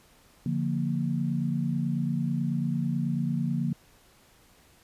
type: chord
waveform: sine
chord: Bb major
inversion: first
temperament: just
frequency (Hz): 145.68 / 174.81 / 233.1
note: D3 / F3 / Bb3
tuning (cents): -14 / +2 / 0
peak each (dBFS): -29 / -30 / -30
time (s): 0.46-3.73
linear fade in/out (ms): 2
effects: pink hiss -59 dBFS RMS until 4.83 s + resampled to 32000 Hz